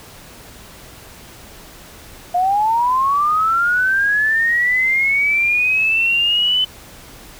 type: linear sweep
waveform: sine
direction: up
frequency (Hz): 698.5 to 3035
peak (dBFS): -13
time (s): 2.34-6.65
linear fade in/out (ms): 10
effects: pink hiss -40 dBFS RMS until 7.39 s